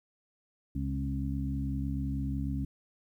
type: harmonic tone with a mistuned harmonic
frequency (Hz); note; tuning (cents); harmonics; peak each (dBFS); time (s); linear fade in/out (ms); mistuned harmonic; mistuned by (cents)
68; C#2; -33; 1 / 2 / 3 / 4; -34 / -35 / -39 / -36; 0.75-2.65; 5; 3; +15
effects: 11-bit